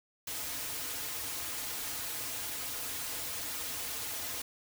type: noise with comb filter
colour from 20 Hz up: white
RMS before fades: -38 dBFS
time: 0.27-4.42 s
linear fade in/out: 5 ms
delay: 5.2 ms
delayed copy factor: -1
effects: none